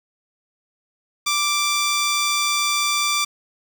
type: tone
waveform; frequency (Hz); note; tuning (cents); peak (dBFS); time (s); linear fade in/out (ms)
10% pulse; 1174.7; D6; 0; -10; 1.26-3.25; 10
effects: 7-bit